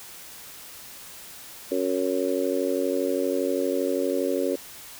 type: harmonic tone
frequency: 92.5 Hz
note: F#2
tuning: in tune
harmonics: 3 / 4 / 5 / 6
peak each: -28 / -28 / -28 / -28 dBFS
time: 1.71-4.56 s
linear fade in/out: 10 ms
effects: white hiss -43 dBFS RMS until 4.99 s